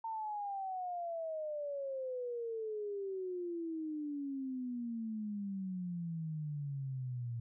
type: exponential sweep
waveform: sine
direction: down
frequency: 910 to 115.8 Hz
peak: -37 dBFS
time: 0.04-7.4 s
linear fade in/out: 5 ms
effects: none